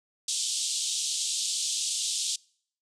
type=band-pass noise; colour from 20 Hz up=white; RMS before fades=-30 dBFS; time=0.28-2.36 s; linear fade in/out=5 ms; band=3100 to 8800 Hz; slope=48 dB/octave; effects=noise-tail reverb RT60 0.6 s tail -26 dB re dry